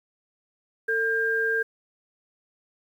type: tone pair together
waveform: sine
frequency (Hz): 449 / 1600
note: A4 / G6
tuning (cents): +35 / +35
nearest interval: octave + minor seventh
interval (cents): 2200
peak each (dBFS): -27 / -23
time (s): 0.88-1.63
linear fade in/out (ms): 10
effects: 9-bit